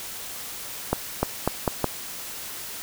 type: accelerating click train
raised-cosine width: 1 ms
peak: -6 dBFS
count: 5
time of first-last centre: 0.93-1.843 s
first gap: 300 ms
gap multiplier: 0.82
effects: white hiss -36 dBFS RMS until 2.82 s